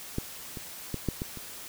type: clicks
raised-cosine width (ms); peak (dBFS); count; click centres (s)
3; -16 / -25 / -18 / -14 / -19 / -28; 6; 0.184 / 0.572 / 0.943 / 1.087 / 1.219 / 1.373
effects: white hiss -43 dBFS RMS until 1.68 s